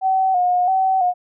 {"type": "tone with vibrato", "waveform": "sine", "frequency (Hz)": 740, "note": "F#5", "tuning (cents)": 0, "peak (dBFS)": -14, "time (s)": [0.01, 1.14], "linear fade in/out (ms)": 50, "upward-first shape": "square", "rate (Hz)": 1.5, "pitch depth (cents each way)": 49, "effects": []}